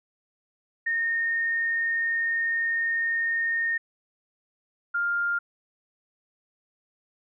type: tone pair in turn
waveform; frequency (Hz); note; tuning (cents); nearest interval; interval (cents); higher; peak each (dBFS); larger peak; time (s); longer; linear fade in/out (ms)
sine; 1838 / 1401.7; A#6 / F6; -25 / +6; perfect fourth; 469; first; -23; neither; 0.86-3.78 / 4.94-5.39; first; 10
effects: none

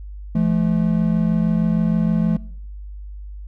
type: tone pair together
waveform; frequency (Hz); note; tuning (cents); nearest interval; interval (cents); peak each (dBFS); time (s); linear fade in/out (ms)
triangle; 169.4 / 215.8; E3 / A3; +48 / -33; major third; 419; -16; 0.35-2.37; 5
effects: noise-tail reverb RT60 0.6 s tail -21 dB re dry + added 50 Hz sine -31 dBFS peak until 3.47 s

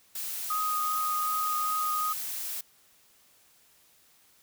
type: noise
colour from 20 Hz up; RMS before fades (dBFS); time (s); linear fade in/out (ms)
blue; -35; 0.15-2.61; 5
type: tone with vibrato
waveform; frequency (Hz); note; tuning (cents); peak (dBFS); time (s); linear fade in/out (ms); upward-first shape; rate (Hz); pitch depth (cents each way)
sine; 1244.5; D#6; 0; -27; 0.5-2.13; 5; triangle; 2.6; 10
effects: white hiss -62 dBFS RMS until 4.42 s

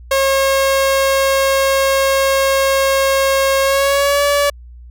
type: tone with pitch glide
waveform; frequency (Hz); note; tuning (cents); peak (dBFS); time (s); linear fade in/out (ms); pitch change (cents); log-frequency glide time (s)
sawtooth; 542 to 573.2; C#5 to D5; -39 to -42; -8; 0.11-4.5; 5; +97; 3.62-4.23
effects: added 60 Hz sine -34 dBFS peak until 4.9 s

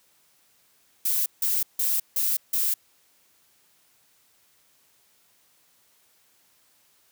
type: noise bursts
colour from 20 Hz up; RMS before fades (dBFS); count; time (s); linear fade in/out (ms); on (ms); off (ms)
violet; -24; 5; 1.05-2.74; 5; 210; 160
effects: white hiss -63 dBFS RMS until 7.11 s + high-pass 60 Hz 12 dB/octave

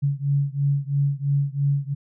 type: beating tone pair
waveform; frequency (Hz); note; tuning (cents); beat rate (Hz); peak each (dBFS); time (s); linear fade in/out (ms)
sine; 139.8 / 142.8; C#3 / D3; +15 / -48; 3; -22 / -23; 0.02-1.95; 20
effects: none

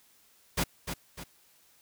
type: noise with echo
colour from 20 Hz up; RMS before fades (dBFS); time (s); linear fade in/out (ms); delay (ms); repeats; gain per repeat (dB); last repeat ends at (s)
pink; -28; 0.57-0.64; 10; 300; 2; -7; 1.24
effects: white hiss -63 dBFS RMS until 1.81 s

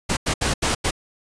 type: noise bursts at uneven times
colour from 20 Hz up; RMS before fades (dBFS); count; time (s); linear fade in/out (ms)
pink; -21; 5; 0.09-0.17 / 0.26-0.34 / 0.41-0.54 / 0.62-0.75 / 0.84-0.91; 10
effects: resampled to 22050 Hz

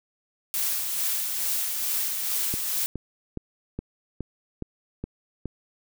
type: noise with tremolo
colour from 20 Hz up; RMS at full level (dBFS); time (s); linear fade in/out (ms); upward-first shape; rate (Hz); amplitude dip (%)
blue; -26; 0.54-2.86; 0; sine; 2.3; 35
type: click train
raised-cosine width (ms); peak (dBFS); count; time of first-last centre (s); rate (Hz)
3; -18; 8; 2.54-5.457; 2.4
effects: none

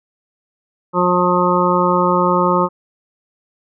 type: harmonic tone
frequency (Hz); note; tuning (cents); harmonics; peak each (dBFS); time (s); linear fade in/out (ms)
178.9; F3; +42; 1 / 2 / 3 / 5 / 6 / 7; -19 / -19 / -19 / -19 / -19 / -19; 0.93-2.69; 50
effects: none

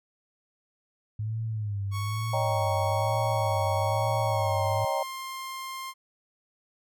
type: tone with vibrato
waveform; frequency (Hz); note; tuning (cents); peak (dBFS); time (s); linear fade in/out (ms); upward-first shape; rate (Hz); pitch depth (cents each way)
sine; 105.3; G#2; +24; -28; 1.19-4.85; 5; sine; 1.1; 110
type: tone with pitch glide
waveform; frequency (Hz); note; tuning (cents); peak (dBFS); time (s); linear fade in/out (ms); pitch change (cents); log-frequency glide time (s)
sawtooth; 1108.7 to 1056.8; C#6 to C6; 0 to +17; -31; 1.91-5.94; 50; -83; 4.26-4.66
type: chord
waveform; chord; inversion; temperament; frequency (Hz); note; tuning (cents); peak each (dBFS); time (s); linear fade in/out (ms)
sine; Eb dominant seventh; third; equal; 554.4 / 622.3 / 784 / 932.3; Db5 / Eb5 / G5 / Bb5; 0 / 0 / 0 / 0; -31; 2.33-5.03; 5
effects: none

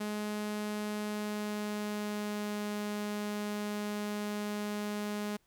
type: tone with pitch glide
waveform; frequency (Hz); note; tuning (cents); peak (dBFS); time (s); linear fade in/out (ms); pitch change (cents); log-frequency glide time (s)
sawtooth; 210 to 208.1; G#3 to G#3; +19 to +4; -30; 0-5.37; 10; -15; 1.08-2.63
effects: pink hiss -72 dBFS RMS until 5.46 s

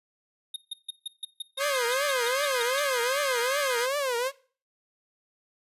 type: tone bursts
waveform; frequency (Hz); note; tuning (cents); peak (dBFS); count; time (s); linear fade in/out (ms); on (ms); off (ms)
square; 3703; A#7; -12; -31; 14; 0.54-2.798; 5; 22; 150
type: tone with vibrato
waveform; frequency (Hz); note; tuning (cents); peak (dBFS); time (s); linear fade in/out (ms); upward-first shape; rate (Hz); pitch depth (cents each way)
sawtooth; 523.3; C5; 0; -22; 1.57-4.32; 50; triangle; 2.6; 220
type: chord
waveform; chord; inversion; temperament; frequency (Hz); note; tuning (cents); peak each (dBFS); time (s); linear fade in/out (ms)
sawtooth; Ab major seventh; second; equal; 1244.5 / 1568 / 1661.2 / 2093; Eb6 / G6 / Ab6 / C7; 0 / 0 / 0 / 0; -32; 1.59-3.87; 20
effects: noise-tail reverb RT60 0.4 s tail -21 dB re dry + resampled to 32000 Hz

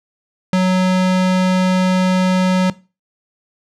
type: tone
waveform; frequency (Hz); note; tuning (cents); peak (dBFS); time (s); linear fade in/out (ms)
square; 185; F#3; 0; -12; 0.53-2.7; 2
effects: noise-tail reverb RT60 0.3 s tail -19 dB re dry + low-pass 6000 Hz 12 dB/octave

